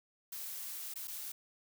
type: noise with dropouts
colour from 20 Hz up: blue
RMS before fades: -43 dBFS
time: 0.32-1.32 s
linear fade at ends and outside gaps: 5 ms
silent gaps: 0.939-0.957 / 1.074-1.079 s
effects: none